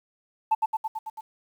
sine tone with echo, 880 Hz, A5, in tune, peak -16 dBFS, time 0.51-0.55 s, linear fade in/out 10 ms, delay 110 ms, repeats 6, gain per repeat -3 dB, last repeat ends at 1.21 s, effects tanh soft clip ceiling -15 dBFS + 9-bit

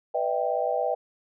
sine chord, E minor seventh, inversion second, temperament equal with one note detuned, 493.9 / 601.4 / 659.3 / 784 Hz, B4 / D5 / E5 / G5, 0 / +41 / 0 / 0 cents, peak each -29 dBFS, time 0.14-0.95 s, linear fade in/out 10 ms, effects none

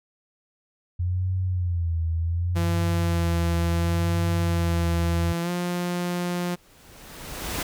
sine tone with vibrato, 87.31 Hz, F2, in tune, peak -22 dBFS, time 0.99-5.33 s, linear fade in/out 10 ms, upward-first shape sine, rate 0.69 Hz, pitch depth 110 cents each way
sawtooth tone with pitch glide, 169.5 to 176.49 Hz, E3 to F3, +49 to +18 cents, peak -21 dBFS, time 2.55-6.56 s, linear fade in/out 20 ms, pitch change +69 cents, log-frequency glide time 5.42-5.5 s
pink noise with exponential growth, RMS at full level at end -27 dBFS, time 6.29-7.63 s, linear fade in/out 5 ms, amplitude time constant 290 ms
effects none

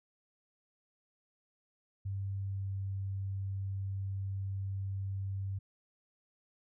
sine tone with pitch glide, 98 to 97.32 Hz, G2 to G2, 0 to -12 cents, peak -34 dBFS, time 2.05-5.59 s, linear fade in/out 10 ms, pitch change -12 cents, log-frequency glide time 2.38-2.7 s, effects none

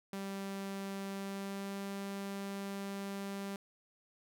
sawtooth tone with pitch glide, 196 to 197.71 Hz, G3 to G3, 0 to +15 cents, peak -35 dBFS, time 0.13-3.56 s, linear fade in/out 2 ms, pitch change +15 cents, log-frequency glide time 1.1-1.8 s, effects none

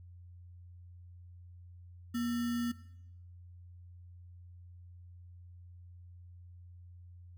sine tone with sample-and-hold, 238 Hz, A#3, 36 cents sharp, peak -31 dBFS, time 2.14-2.72 s, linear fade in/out 10 ms, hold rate 1575 Hz, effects noise-tail reverb RT60 0.8 s tail -17 dB re dry + added 88 Hz sine -50 dBFS peak until 7.37 s

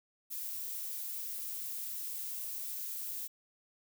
violet noise, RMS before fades -40 dBFS, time 0.3-3.28 s, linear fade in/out 20 ms, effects none

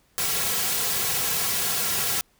white noise with comb filter, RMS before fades -25 dBFS, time 0.18-2.21 s, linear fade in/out 0 ms, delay 3.3 ms, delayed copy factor -0.7, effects pink hiss -63 dBFS RMS until 2.39 s

